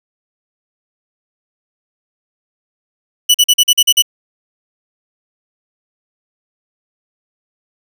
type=tone bursts; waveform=sawtooth; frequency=2960 Hz; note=F#7; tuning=in tune; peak=-3 dBFS; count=8; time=3.29-4.023 s; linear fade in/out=10 ms; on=54 ms; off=43 ms; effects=none